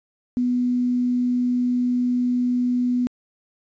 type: tone with quantisation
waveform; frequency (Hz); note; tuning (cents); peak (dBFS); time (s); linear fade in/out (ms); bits
sine; 246.9; B3; 0; -18; 0.37-3.07; 0; 8
effects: resampled to 16000 Hz